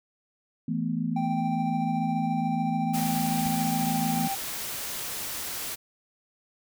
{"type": "chord", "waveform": "sine", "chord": "E suspended fourth", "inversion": "none", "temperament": "equal", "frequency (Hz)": [164.81, 220, 246.9], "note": ["E3", "A3", "B3"], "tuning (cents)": [0, 0, 0], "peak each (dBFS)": -30, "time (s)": [0.68, 4.28], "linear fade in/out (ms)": 5}
{"type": "tone with tremolo", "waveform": "triangle", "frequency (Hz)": 784, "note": "G5", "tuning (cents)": 0, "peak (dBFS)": -26, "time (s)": [1.16, 4.35], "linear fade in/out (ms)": 5, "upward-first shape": "sine", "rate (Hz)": 14, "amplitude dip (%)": 30}
{"type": "noise", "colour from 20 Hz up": "white", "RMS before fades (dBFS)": -34, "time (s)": [2.93, 5.76], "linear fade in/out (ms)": 20}
{"type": "tone with exponential decay", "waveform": "square", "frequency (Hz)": 98, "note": "G2", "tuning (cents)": 0, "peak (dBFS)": -33, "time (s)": [3.46, 3.53], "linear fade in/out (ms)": 0, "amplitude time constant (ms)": 15}
{"effects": []}